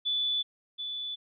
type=tone with echo; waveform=sine; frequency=3472 Hz; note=A7; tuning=24 cents flat; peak=-26 dBFS; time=0.05-0.43 s; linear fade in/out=20 ms; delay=730 ms; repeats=1; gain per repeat=-7 dB; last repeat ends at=1.16 s; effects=none